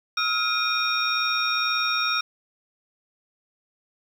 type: tone cluster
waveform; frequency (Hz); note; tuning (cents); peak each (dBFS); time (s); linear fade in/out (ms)
sine; 1284 / 1406 / 2446 / 3715 / 5550; E6 / F6 / D#7 / A#7 / F8; -46 / +11 / -30 / -7 / -12; -28; 0.17-2.21; 5
effects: 8-bit